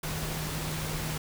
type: tone in noise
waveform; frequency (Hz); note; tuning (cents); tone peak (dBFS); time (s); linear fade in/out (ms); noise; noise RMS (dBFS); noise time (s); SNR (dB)
sine; 155.7; D#3; +2; -35; 0.03-1.18; 5; pink; -35; 0.03-1.18; -3
effects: none